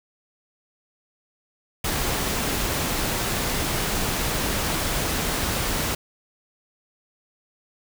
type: noise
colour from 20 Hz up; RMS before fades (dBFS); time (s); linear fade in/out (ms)
pink; -25; 1.84-5.95; 5
effects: none